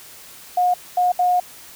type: tone bursts at uneven times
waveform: sine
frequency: 720 Hz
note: F#5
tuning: 47 cents flat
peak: -14 dBFS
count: 3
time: 0.57-0.74 / 0.97-1.12 / 1.19-1.4 s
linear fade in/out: 5 ms
effects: white hiss -42 dBFS RMS until 1.75 s